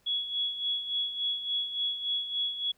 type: tone with tremolo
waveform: sine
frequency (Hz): 3362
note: G#7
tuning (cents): +20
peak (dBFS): -26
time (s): 0.06-2.72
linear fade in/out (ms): 10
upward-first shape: sine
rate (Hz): 3.5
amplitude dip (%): 65
effects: pink hiss -68 dBFS RMS until 2.77 s